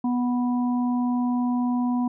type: harmonic tone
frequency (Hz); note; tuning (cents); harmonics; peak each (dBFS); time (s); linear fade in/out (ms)
245.9; B3; -7; 1 / 3 / 4; -21 / -34 / -34; 0.04-2.08; 5
effects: none